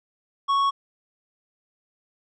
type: tone with tanh clipping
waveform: triangle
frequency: 1108.7 Hz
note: C#6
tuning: in tune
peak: -20 dBFS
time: 0.48-0.71 s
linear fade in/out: 20 ms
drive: 12 dB
effects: none